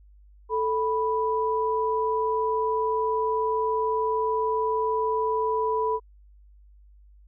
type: tone pair together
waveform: sine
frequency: 439.2 / 986 Hz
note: A4 / B5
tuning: -3 / -3 cents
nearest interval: octave + major second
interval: 1400 cents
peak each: -25 dBFS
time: 0.49-6 s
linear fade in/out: 50 ms
effects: added 50 Hz sine -50 dBFS peak until 7.27 s